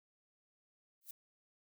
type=noise with exponential growth; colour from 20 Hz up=violet; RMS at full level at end=-42 dBFS; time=1.01-1.11 s; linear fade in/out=5 ms; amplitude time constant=20 ms; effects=none